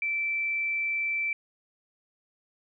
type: tone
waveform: sine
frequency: 2331 Hz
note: D7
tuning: 14 cents flat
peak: -26 dBFS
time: 0.02-1.33 s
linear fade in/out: 2 ms
effects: none